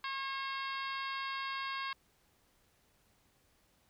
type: harmonic tone with a mistuned harmonic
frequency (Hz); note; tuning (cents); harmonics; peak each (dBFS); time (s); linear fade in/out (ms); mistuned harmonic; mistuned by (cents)
541; C#5; -42; 2 / 3 / 4 / 5 / 6 / 7 / 8 / 9; -39 / -43 / -45 / -47 / -49 / -50 / -51 / -52; 0.04-1.93; 2; 8; +16
effects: pink hiss -71 dBFS RMS until 3.89 s